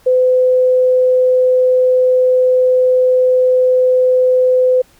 sine tone, 508 Hz, B4, 49 cents sharp, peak -8 dBFS, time 0.06-4.82 s, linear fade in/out 10 ms, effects pink hiss -50 dBFS RMS until 4.99 s

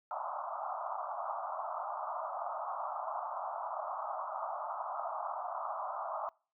pink band-pass noise, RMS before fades -39 dBFS, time 0.11-6.29 s, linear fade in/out 0 ms, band 620 to 1300 Hz, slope 96 dB/octave, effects noise-tail reverb RT60 0.4 s tail -26 dB re dry

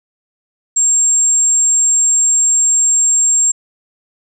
sine tone, 7459 Hz, A#8, in tune, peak -9 dBFS, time 0.76-3.52 s, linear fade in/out 10 ms, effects none

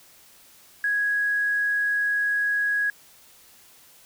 triangle tone, 1661.2 Hz, G#6, in tune, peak -17 dBFS, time 0.84-2.9 s, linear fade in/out 2 ms, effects tanh soft clip ceiling -19 dBFS + white hiss -53 dBFS RMS until 4.05 s

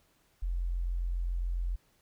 sine tone, 43.65 Hz, F1, in tune, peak -29 dBFS, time 0.42-1.76 s, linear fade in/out 10 ms, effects pink hiss -69 dBFS RMS until 2.01 s

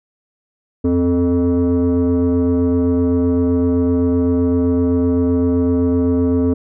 sine tone with frequency modulation, 261.6 Hz, C4, in tune, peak -10 dBFS, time 0.84-6.54 s, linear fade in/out 10 ms, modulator 177 Hz, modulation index 0.92, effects tanh soft clip ceiling -11 dBFS

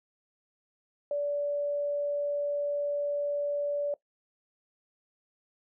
sine tone, 578 Hz, D5, 28 cents flat, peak -27 dBFS, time 1.11-3.94 s, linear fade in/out 2 ms, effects noise-tail reverb RT60 0.1 s tail -19 dB re dry

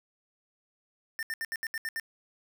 square tone bursts, 1800 Hz, A6, 39 cents sharp, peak -32 dBFS, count 8, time 1.19-1.998 s, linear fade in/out 0 ms, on 38 ms, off 72 ms, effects none

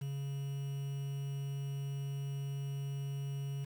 triangle tone with quantisation, 139 Hz, C#3, 5 cents sharp, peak -34 dBFS, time 0.01-3.65 s, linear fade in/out 10 ms, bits 9, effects none

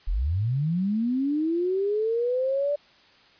sine linear sweep, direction up, 33.51 to 588 Hz, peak -22 dBFS, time 0.07-2.76 s, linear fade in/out 10 ms, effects white hiss -56 dBFS RMS until 3.39 s + resampled to 11025 Hz

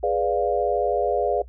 sine chord, G# diminished seventh, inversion none, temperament equal with one note detuned, 415.3 / 493.9 / 587.3 / 701.3 Hz, G#4 / B4 / D5 / F5, 0 / 0 / 0 / +7 cents, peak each -25 dBFS, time 0.03-1.42 s, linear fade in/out 5 ms, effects noise-tail reverb RT60 0.1 s tail -20 dB re dry + added 60 Hz sine -40 dBFS peak until 1.48 s

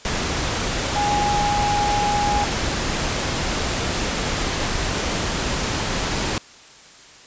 sine tone in noise, 825 Hz, G#5, 12 cents flat, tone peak -19 dBFS, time 0.96-2.44 s, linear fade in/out 0 ms, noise pink, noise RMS -23 dBFS, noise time 0.05-6.38 s, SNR +1 dB, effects white hiss -45 dBFS RMS until 7.26 s + resampled to 16000 Hz

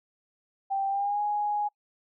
sine tone with pitch glide, 784 to 830.6 Hz, G5 to G#5, 0 to 0 cents, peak -25 dBFS, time 0.7-1.69 s, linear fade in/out 20 ms, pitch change +100 cents, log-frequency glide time 0.88-1.21 s, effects noise-tail reverb RT60 0.1 s tail -25 dB re dry

